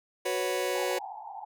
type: chord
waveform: sawtooth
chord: F# suspended fourth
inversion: none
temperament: just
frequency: 370 / 493.3 / 555 Hz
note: F#4 / B4 / C#5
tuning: 0 / -2 / +2 cents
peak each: -28 dBFS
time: 0.25-0.99 s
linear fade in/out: 10 ms
type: band-pass noise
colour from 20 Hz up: white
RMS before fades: -41 dBFS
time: 0.75-1.45 s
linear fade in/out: 10 ms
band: 760 to 870 Hz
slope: 96 dB/octave
effects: none